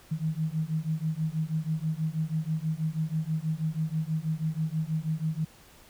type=beating tone pair; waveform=sine; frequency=155.1 / 161.3 Hz; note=D#3 / E3; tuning=-5 / -37 cents; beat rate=6.2 Hz; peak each=-30 dBFS; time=0.11-5.45 s; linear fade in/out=10 ms; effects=pink hiss -55 dBFS RMS until 5.89 s